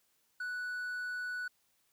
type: tone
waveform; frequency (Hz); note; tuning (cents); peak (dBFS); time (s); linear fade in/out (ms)
triangle; 1480; F#6; 0; -34; 0.4-1.48; 5
effects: white hiss -74 dBFS RMS until 1.92 s